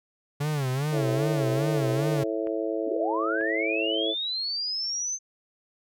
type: tone with vibrato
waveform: 45% pulse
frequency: 140 Hz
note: C#3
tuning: 18 cents sharp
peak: -25 dBFS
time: 0.4-2.24 s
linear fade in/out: 10 ms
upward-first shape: sine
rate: 2.5 Hz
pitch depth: 160 cents each way
type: harmonic tone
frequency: 110 Hz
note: A2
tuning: in tune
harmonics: 3 / 4 / 5 / 6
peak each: -30 / -31 / -32 / -33 dBFS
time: 0.91-4.15 s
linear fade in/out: 50 ms
type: clicks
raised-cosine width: 0.5 ms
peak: -29 dBFS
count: 3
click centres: 1.26 / 2.471 / 3.411 s
type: linear sweep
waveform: sine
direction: up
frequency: 226.9 to 6272 Hz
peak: -27 dBFS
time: 2.86-5.19 s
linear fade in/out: 50 ms
effects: none